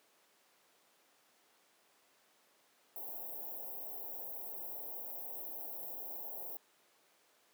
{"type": "band-stop noise", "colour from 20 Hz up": "white", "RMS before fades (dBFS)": -44, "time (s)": [2.96, 6.57], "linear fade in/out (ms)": 0, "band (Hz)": [850, 13000], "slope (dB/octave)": 48, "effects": ["pink hiss -69 dBFS RMS until 7.53 s", "high-pass 400 Hz 12 dB/octave"]}